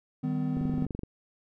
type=chord; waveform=triangle; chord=Eb augmented; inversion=none; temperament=equal with one note detuned; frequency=155.56 / 196 / 253 Hz; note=Eb3 / G3 / B3; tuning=0 / 0 / +42 cents; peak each=-29 / -34 / -28 dBFS; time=0.23-0.86 s; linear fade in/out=10 ms
type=click train; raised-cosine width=3 ms; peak=-22 dBFS; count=12; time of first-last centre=0.57-1.034 s; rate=23.7 Hz
effects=none